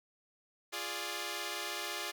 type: chord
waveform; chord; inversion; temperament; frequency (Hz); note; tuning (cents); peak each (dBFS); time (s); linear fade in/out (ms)
5% pulse; D diminished; first; equal; 349.2 / 415.3 / 587.3; F4 / Ab4 / D5; 0 / 0 / 0; -30; 0.72-2.12; 20
effects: none